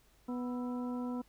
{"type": "harmonic tone with a mistuned harmonic", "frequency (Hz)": 246.9, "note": "B3", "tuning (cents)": 0, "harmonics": [1, 2, 3, 4, 5], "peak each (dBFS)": [-35, -45, -50, -48, -53], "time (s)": [0.28, 1.22], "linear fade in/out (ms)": 10, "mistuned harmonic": 5, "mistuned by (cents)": 120, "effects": ["added 50 Hz sine -68 dBFS peak until 1.28 s", "pink hiss -68 dBFS RMS until 1.28 s"]}